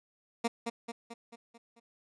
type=tone with echo; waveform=15% pulse; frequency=233.1 Hz; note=A#3; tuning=in tune; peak=-21 dBFS; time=0.44-0.48 s; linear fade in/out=10 ms; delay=220 ms; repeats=6; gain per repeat=-5 dB; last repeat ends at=1.8 s; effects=resampled to 22050 Hz